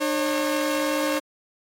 sawtooth tone pair together, 301.3 / 543.4 Hz, D4 / C#5, +44 / -35 cents, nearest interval minor seventh, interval 1021 cents, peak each -21 dBFS, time 0-1.2 s, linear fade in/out 20 ms, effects AAC 64 kbps

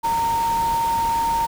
sine tone in noise, 921 Hz, A#5, 21 cents flat, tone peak -18 dBFS, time 0.03-1.47 s, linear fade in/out 20 ms, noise pink, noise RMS -32 dBFS, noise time 0.03-1.47 s, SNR +11 dB, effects none

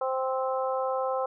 harmonic tone, 261.7 Hz, C4, in tune, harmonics 2 / 3 / 4 / 5, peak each -28 / -32 / -34 / -36 dBFS, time 0.01-1.26 s, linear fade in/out 5 ms, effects none

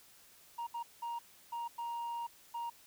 sine tone bursts at uneven times, 939 Hz, A#5, 12 cents sharp, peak -34 dBFS, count 6, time 0.58-0.67 / 0.74-0.83 / 1.02-1.19 / 1.52-1.68 / 1.78-2.27 / 2.54-2.7 s, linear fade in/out 10 ms, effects tanh soft clip ceiling -36 dBFS + white hiss -61 dBFS RMS until 2.86 s

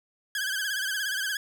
sawtooth tone with vibrato, 1600 Hz, G6, 35 cents sharp, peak -24 dBFS, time 0.35-1.37 s, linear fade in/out 2 ms, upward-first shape sine, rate 17 Hz, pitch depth 91 cents each way, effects none

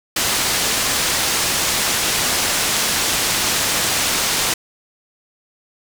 white low-pass noise, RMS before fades -19 dBFS, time 0.16-4.54 s, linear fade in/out 5 ms, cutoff 8200 Hz, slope 12 dB/octave, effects none

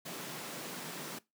pink high-pass noise, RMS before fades -43 dBFS, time 0.05-1.19 s, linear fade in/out 10 ms, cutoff 140 Hz, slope 48 dB/octave, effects noise-tail reverb RT60 0.2 s tail -20 dB re dry

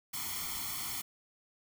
white noise with comb filter, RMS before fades -38 dBFS, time 0.13-1.02 s, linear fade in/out 10 ms, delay 0.92 ms, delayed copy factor +1, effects none

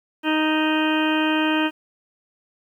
harmonic tone, 311.1 Hz, D#4, in tune, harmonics 1 / 2 / 3 / 4 / 5 / 6 / 8 / 9 / 10, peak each -20 / -29 / -27 / -32 / -28 / -32 / -29 / -32 / -31 dBFS, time 0.23-1.71 s, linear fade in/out 50 ms, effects 9-bit

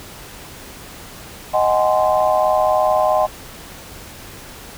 sine chord, Ab dominant seventh, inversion second, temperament just, 623 / 747.5 / 830.6 / 1038.3 Hz, Eb5 / Gb5 / Ab5 / C6, +2 / +17 / 0 / -14 cents, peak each -16 / -18 / -22 / -21 dBFS, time 1.53-3.27 s, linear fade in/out 20 ms, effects pink hiss -37 dBFS RMS until 4.77 s

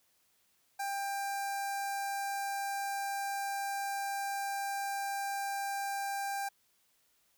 sawtooth tone with notch filter, 794 Hz, G5, 22 cents sharp, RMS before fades -36 dBFS, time 0.79-6.49 s, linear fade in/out 10 ms, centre 3200 Hz, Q 1.2, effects white hiss -72 dBFS RMS until 7.37 s

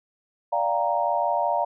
sine chord, G minor seventh, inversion second, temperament equal with one note detuned, 585.6 / 698.5 / 784 / 932.3 Hz, D5 / F5 / G5 / Bb5, -5 / 0 / 0 / 0 cents, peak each -27 / -25 / -30 / -25 dBFS, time 0.52-1.65 s, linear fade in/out 10 ms, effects none

